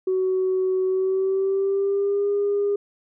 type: tone with pitch glide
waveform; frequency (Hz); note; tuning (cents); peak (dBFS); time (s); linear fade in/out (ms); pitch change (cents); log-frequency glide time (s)
sine; 374.3 to 405.8; F#4 to G#4; +20 to -40; -18; 0.07-2.76; 5; +140; 0.85-2.29
effects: tanh soft clip ceiling -15 dBFS